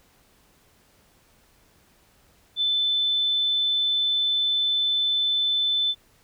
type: tone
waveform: sine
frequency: 3520 Hz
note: A7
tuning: in tune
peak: -20 dBFS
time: 2.56-5.95 s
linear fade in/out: 50 ms
effects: pink hiss -60 dBFS RMS until 6.23 s